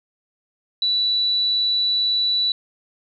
sine tone, 3951 Hz, B7, in tune, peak -17 dBFS, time 0.82-2.52 s, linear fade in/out 2 ms, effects none

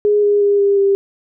sine tone with pitch steps, 415.3 / 410.3 / 405.3 / 400.5 / 395.6 Hz, G#4 / G#4 / G#4 / G4 / G4, 0 / -21 / -42 / +37 / +16 cents, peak -10 dBFS, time 0.05-0.95 s, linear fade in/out 0 ms, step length 180 ms, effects none

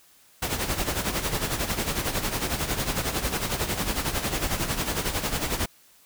pink noise with tremolo, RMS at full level -25 dBFS, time 0.42-5.66 s, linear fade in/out 5 ms, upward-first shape sine, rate 11 Hz, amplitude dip 65%, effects white hiss -57 dBFS RMS until 6.05 s

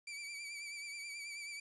sawtooth tone with vibrato, 2318 Hz, D7, 23 cents flat, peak -40 dBFS, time 0.07-1.6 s, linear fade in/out 5 ms, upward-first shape triangle, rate 9.3 Hz, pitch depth 53 cents each way, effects resampled to 24000 Hz + 11-bit

